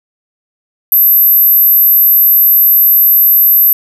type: tone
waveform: sine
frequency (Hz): 12170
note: F#9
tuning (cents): +48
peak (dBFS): -4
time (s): 0.92-3.73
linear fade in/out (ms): 2
effects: none